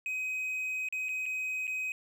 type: tone with dropouts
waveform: triangle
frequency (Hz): 2522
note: D#7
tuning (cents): +23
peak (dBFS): -30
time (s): 0.06-1.92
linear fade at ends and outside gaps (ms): 1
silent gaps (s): 0.887-0.925 / 1.086-1.09 / 1.257-1.262 / 1.67-1.677
effects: none